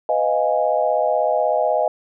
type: chord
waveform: sine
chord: F half-diminished seventh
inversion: second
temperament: equal with one note detuned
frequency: 502.5 / 622.3 / 698.5 / 830.6 Hz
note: Cb5 / Eb5 / F5 / Ab5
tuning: +30 / 0 / 0 / 0 cents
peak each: -23 / -19 / -22 / -23 dBFS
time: 0.09-1.88 s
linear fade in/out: 2 ms
effects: none